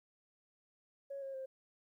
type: tone with pitch steps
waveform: sine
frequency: 554.4 / 541.4 / 528.8 Hz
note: C#5 / C#5 / C5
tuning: 0 / -41 / +18 cents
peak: -40 dBFS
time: 1.1-1.46 s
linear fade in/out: 10 ms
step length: 120 ms
effects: tanh soft clip ceiling -36 dBFS + 13-bit